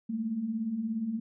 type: beating tone pair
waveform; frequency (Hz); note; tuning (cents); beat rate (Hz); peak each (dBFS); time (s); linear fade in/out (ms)
sine; 207.8 / 224.8; G#3 / A3; +1 / +37; 17; -38 / -30; 0.09-1.2; 10
effects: none